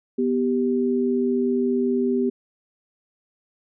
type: tone pair together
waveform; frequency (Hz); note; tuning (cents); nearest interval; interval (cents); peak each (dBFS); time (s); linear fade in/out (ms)
sine; 246.9 / 391.9; B3 / G4; 0 / 0; minor sixth; 800; -21 / -22; 0.18-2.3; 10
effects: none